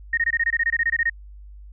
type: tone bursts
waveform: sine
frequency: 1855 Hz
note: A#6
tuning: 9 cents flat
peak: -17 dBFS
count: 15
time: 0.13-1.098 s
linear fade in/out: 5 ms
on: 44 ms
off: 22 ms
effects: added 50 Hz sine -39 dBFS peak until 1.72 s